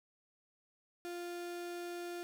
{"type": "tone", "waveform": "35% pulse", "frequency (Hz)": 349.2, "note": "F4", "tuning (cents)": 0, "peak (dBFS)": -39, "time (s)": [1.05, 2.23], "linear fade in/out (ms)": 0, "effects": []}